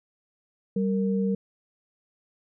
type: tone pair together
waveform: sine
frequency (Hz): 194.36 / 461.8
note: G3 / A#4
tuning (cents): -15 / -16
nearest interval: octave + minor third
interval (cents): 1499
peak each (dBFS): -23 / -29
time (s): 0.76-1.35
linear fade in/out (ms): 5
effects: none